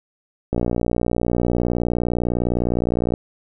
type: click train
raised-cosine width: 2 ms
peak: -7 dBFS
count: 157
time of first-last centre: 0.53-3.139 s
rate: 59.8 Hz
effects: none